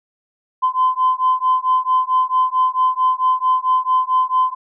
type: beating tone pair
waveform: sine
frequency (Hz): 1023 / 1027.5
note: C6 / C6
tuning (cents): -39 / -32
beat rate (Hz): 4.5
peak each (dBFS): -16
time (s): 0.62-4.55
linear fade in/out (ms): 20
effects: tanh soft clip ceiling -7 dBFS